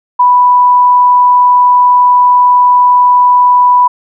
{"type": "tone", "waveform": "sine", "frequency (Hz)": 987.8, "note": "B5", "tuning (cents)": 0, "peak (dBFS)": -3, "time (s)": [0.19, 3.88], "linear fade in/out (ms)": 10, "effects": []}